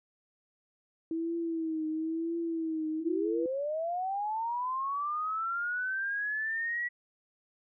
sine tone with vibrato, 324.3 Hz, E4, 28 cents flat, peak -30 dBFS, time 1.11-3.46 s, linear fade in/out 2 ms, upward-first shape triangle, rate 0.99 Hz, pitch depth 73 cents each way
sine linear sweep, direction up, 311.1 to 1945 Hz, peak -30 dBFS, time 3-6.89 s, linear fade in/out 20 ms
effects none

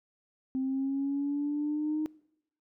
sine linear sweep, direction up, 261.1 to 310 Hz, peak -27 dBFS, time 0.55-2.06 s, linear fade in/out 0 ms, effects noise-tail reverb RT60 0.8 s tail -23 dB re dry + tanh soft clip ceiling -23 dBFS

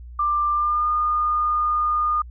sine tone with pitch glide, 1186 to 1219.3 Hz, D6 to D#6, +17 to -35 cents, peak -18 dBFS, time 0.19-2.22 s, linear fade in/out 5 ms, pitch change +48 cents, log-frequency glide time 0.52-0.89 s, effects added 60 Hz sine -36 dBFS peak until 2.3 s

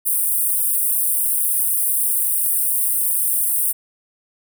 pink high-pass noise, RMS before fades -19 dBFS, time 0.05-3.73 s, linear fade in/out 20 ms, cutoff 8700 Hz, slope 96 dB/octave, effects none

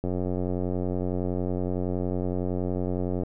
click train, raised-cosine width 2 ms, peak -16 dBFS, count 291, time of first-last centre 0.04-3.234 s, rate 90.8 Hz, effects none

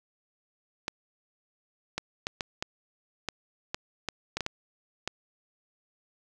clicks, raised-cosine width 0.2 ms, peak -13 dBFS, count 12, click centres 0.881 / 1.98 / 2.269 / 2.408 / 2.625 / 3.287 / 3.745 / 4.087 / 4.37 / 4.407 / 4.464 / 5.076 s, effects none

